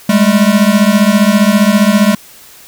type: beating tone pair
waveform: square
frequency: 199.6 / 214.6 Hz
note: G3 / A3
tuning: +32 / -43 cents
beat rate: 15 Hz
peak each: -10 dBFS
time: 0.09-2.15 s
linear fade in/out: 5 ms
effects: white hiss -38 dBFS RMS until 2.67 s